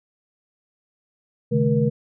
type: tone cluster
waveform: sine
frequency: 131.8 / 150.6 / 215.7 / 475.7 Hz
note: C3 / D3 / A3 / A#4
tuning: +13 / +44 / -34 / +35 cents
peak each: -22 dBFS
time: 1.51-1.9 s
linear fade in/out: 20 ms
effects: none